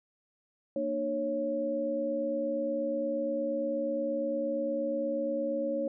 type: tone cluster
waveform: sine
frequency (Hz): 234.1 / 302.6 / 552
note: A#3 / D#4 / C#5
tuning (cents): +8 / -48 / -7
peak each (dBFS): -37 / -35 / -30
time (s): 0.76-5.88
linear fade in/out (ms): 2
effects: none